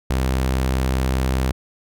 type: tone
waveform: sawtooth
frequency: 65 Hz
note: C2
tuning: 11 cents flat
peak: -14 dBFS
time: 0.1-1.52 s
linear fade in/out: 5 ms
effects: none